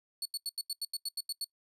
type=tone bursts; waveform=sawtooth; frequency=4424 Hz; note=C#8; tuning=4 cents flat; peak=-30 dBFS; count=11; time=0.22-1.444 s; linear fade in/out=2 ms; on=34 ms; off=85 ms; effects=noise-tail reverb RT60 0.1 s tail -23 dB re dry + resampled to 32000 Hz